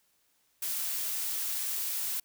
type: noise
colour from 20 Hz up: blue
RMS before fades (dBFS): -33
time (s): 0.62-2.2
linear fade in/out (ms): 5
effects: white hiss -71 dBFS RMS until 2.24 s